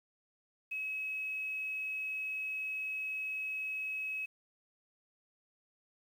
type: tone with quantisation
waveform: sine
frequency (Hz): 2562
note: E7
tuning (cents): -50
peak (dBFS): -35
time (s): 0.71-4.26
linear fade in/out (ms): 10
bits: 10
effects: none